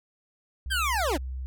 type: tone with pitch glide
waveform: sine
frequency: 64.9 to 64.53 Hz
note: C2 to C2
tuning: -13 to -23 cents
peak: -31 dBFS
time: 0.66-1.46 s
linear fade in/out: 0 ms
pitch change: -10 cents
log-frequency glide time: 0.77-0.99 s
type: linear sweep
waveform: 25% pulse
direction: down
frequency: 1632 to 236.5 Hz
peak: -21 dBFS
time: 0.7-1.18 s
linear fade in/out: 20 ms
effects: none